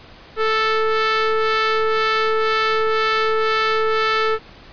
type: ring-modulated tone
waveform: sawtooth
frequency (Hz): 440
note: A4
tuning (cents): 0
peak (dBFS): -9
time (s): 0.36-4.39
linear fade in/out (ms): 50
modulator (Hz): 879
effects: pink hiss -43 dBFS RMS until 4.72 s + resampled to 11025 Hz